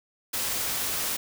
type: noise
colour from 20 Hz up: white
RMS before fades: -29 dBFS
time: 0.33-1.17 s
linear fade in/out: 10 ms
effects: none